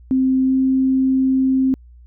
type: tone with pitch glide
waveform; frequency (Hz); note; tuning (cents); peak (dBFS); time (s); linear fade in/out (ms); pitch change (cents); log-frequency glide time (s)
sine; 261.6 to 263.3; C4 to C4; 0 to +11; -13; 0.11-1.74; 0; +11; 0.45-0.53
effects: added 60 Hz sine -41 dBFS peak until 2.06 s